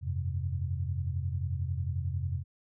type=chord; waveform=sine; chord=F suspended second; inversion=none; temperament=equal with one note detuned; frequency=86.85 / 98 / 130.81 Hz; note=F2 / G2 / C3; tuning=-9 / 0 / 0 cents; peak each=-32 / -36 / -35 dBFS; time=0.01-2.44 s; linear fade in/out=50 ms; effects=none